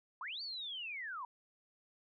sine linear two-way sweep, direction up then down, 927 to 4624 to 927 Hz, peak -40 dBFS, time 0.21-1.25 s, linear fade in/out 2 ms, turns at 0.42 s, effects MP3 96 kbps

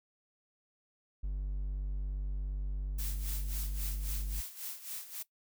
triangle tone, 48.63 Hz, G1, 13 cents flat, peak -31 dBFS, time 1.23-4.41 s, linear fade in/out 10 ms
blue noise with tremolo, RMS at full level -40 dBFS, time 2.98-5.23 s, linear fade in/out 10 ms, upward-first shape sine, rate 3.7 Hz, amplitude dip 75%
effects noise-tail reverb RT60 0.1 s tail -18 dB re dry

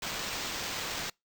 white noise with sample-and-hold, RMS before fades -36 dBFS, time 0.02-1.1 s, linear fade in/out 5 ms, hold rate 11025 Hz, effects noise-tail reverb RT60 0.2 s tail -26 dB re dry

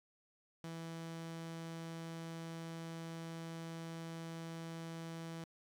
sawtooth tone, 164.81 Hz, E3, in tune, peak -40 dBFS, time 0.64-5.44 s, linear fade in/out 0 ms, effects low-pass 11000 Hz 12 dB/octave + 11-bit

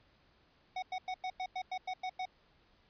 square tone bursts, 743 Hz, F#5, 7 cents sharp, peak -36 dBFS, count 10, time 0.76-2.255 s, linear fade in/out 5 ms, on 64 ms, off 95 ms, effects pink hiss -68 dBFS RMS until 2.89 s + resampled to 11025 Hz

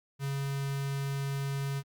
square tone with notch filter, 138.59 Hz, C#3, in tune, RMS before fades -33 dBFS, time 0.19-1.83 s, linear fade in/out 50 ms, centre 570 Hz, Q 1.2, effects Opus 48 kbps

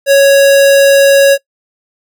square tone, 554.4 Hz, C#5, in tune, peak -4 dBFS, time 0.06-1.38 s, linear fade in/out 50 ms, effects noise-tail reverb RT60 0.1 s tail -23 dB re dry

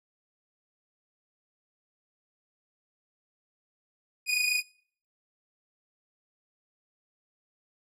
sawtooth tone pair together, 2458 / 2485 Hz, D#7 / D#7, -22 / -3 cents, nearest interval unison, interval 19 cents, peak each -24 / -24 dBFS, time 4.26-4.63 s, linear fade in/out 50 ms, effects noise-tail reverb RT60 0.5 s tail -22 dB re dry + low-pass 12000 Hz 12 dB/octave

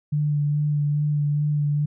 sine tone with vibrato, 147.5 Hz, D3, 8 cents sharp, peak -19 dBFS, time 0.12-1.86 s, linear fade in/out 10 ms, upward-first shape sine, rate 2.4 Hz, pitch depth 18 cents each way, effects none

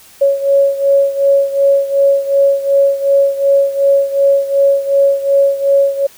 sine beating tone pair, 554.4 / 557.1 Hz, C#5 / C#5, 0 / +9 cents, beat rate 2.7 Hz, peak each -10 / -14 dBFS, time 0.21-6.07 s, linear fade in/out 10 ms, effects white hiss -42 dBFS RMS until 6.17 s

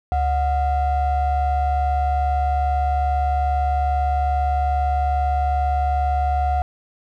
triangle ring-modulated tone, 328.8 Hz, E4, 4 cents flat, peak -12 dBFS, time 0.12-6.62 s, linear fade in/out 0 ms, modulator 400 Hz, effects none

